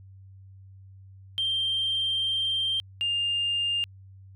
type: tone pair in turn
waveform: sine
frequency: 3161 / 2808 Hz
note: G7 / F7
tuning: +14 / +9 cents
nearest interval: major second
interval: 205 cents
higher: first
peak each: -23 dBFS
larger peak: neither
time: 1.38-2.8 / 3.01-3.84 s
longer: first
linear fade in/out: 0 ms
effects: tanh soft clip ceiling -20 dBFS + added 96 Hz sine -46 dBFS peak until 4.35 s